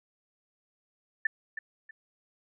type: tone with echo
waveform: sine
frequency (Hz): 1772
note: A6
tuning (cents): +12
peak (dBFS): -22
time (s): 1.25-1.27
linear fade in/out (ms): 5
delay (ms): 320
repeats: 2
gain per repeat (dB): -11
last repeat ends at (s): 1.91
effects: none